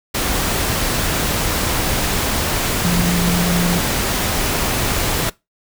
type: tone in noise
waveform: sine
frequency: 174.61 Hz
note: F3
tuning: in tune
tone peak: -16 dBFS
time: 2.84-3.79 s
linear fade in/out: 10 ms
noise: pink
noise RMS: -19 dBFS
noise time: 0.14-5.3 s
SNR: 0 dB
effects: noise-tail reverb RT60 0.2 s tail -21 dB re dry